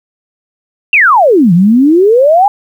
sine exponential two-way sweep, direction down then up, 2794 to 164.1 to 838 Hz, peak -3 dBFS, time 0.93-2.48 s, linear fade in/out 2 ms, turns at 1.53 s, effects 7-bit

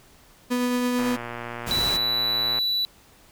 35% pulse tone with tremolo, 246.9 Hz, B3, in tune, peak -19 dBFS, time 0.5-1.17 s, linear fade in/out 20 ms, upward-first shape triangle, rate 9 Hz, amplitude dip 25%
click train, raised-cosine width 0.5 ms, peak -18 dBFS, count 191, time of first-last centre 0.99-2.587 s, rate 119 Hz
pink noise, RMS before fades -30 dBFS, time 1.66-1.98 s, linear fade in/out 20 ms
triangle tone, 3951 Hz, B7, in tune, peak -20 dBFS, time 1.71-2.85 s, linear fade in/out 0 ms
effects pink hiss -54 dBFS RMS until 3.31 s

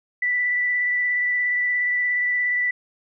sine tone with vibrato, 1973 Hz, B6, 2 cents flat, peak -19 dBFS, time 0.22-2.71 s, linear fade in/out 5 ms, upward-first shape sine, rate 17 Hz, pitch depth 12 cents each way, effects none

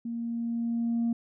sine tone with level ramp, 233.1 Hz, A#3, in tune, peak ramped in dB -31 to -22 dBFS, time 0.05-1.13 s, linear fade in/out 5 ms, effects tanh soft clip ceiling -22 dBFS

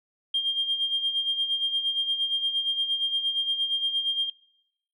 sine tone with tremolo, 3205 Hz, G7, 38 cents sharp, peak -20 dBFS, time 0.34-4.3 s, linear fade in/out 5 ms, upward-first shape sine, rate 8.6 Hz, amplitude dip 65%, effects noise-tail reverb RT60 0.8 s tail -23 dB re dry + tanh soft clip ceiling -16 dBFS

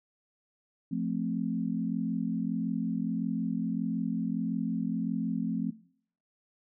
sine chord, F major, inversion none, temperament equal, 174.61 / 220 / 261.6 Hz, F3 / A3 / C4, 0 / 0 / 0 cents, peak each -33 dBFS, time 0.91-5.71 s, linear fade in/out 10 ms, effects noise-tail reverb RT60 0.6 s tail -20 dB re dry

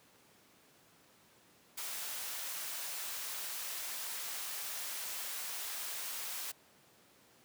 white high-pass noise, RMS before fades -41 dBFS, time 1.77-6.52 s, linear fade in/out 10 ms, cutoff 650 Hz, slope 12 dB/octave, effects pink hiss -64 dBFS RMS until 7.44 s + high-pass 150 Hz 12 dB/octave

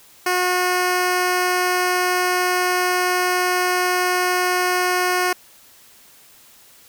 10% pulse tone, 362.1 Hz, F#4, 37 cents flat, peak -9 dBFS, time 0.26-5.33 s, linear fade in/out 5 ms, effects white hiss -49 dBFS RMS until 6.88 s

